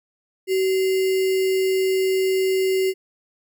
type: tone with sample-and-hold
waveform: sine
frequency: 379.2 Hz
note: F#4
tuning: 43 cents sharp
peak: -17 dBFS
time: 0.47-2.94 s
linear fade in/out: 50 ms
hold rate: 2450 Hz
effects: none